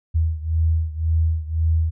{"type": "beating tone pair", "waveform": "sine", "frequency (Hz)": [80.1, 82], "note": ["E2", "E2"], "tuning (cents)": [-49, -9], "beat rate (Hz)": 1.9, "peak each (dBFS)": [-19, -22], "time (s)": [0.14, 1.91], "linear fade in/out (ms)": 20, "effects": []}